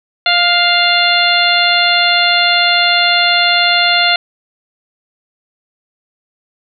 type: harmonic tone with a mistuned harmonic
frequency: 698.5 Hz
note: F5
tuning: in tune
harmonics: 1 / 2 / 3 / 4 / 5 / 6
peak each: -16 / -16 / -16 / -16 / -16 / -16 dBFS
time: 0.26-4.16 s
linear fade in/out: 2 ms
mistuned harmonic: 2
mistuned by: +16 cents
effects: none